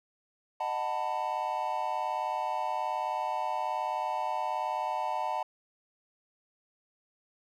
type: chord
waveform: triangle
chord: B dominant seventh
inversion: first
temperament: just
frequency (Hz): 617.4 / 740.8 / 889 / 987.8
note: D#5 / F#5 / A5 / B5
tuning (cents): -14 / +2 / +18 / 0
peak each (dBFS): -36 / -33 / -31 / -35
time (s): 0.6-5.43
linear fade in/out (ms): 5
effects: none